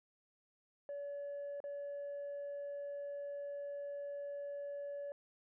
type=tone with dropouts; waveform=sine; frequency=570 Hz; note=C#5; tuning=48 cents sharp; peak=-39 dBFS; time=0.89-5.12 s; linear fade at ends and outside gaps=1 ms; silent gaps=1.603-1.64 s; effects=tanh soft clip ceiling -39 dBFS